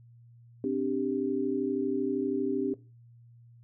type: chord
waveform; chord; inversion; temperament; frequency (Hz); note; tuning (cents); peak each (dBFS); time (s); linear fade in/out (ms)
sine; C suspended second; none; just; 261.6 / 294.3 / 392.4; C4 / D4 / G4; 0 / +4 / +2; -31; 0.64-2.74; 2
effects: noise-tail reverb RT60 0.3 s tail -18 dB re dry + added 118 Hz sine -52 dBFS peak until 3.63 s